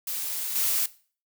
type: noise with level steps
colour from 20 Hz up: blue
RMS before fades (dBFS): -31 / -25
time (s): 0.07-0.86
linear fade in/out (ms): 5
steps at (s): 0.55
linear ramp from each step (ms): 10
effects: noise-tail reverb RT60 0.4 s tail -18 dB re dry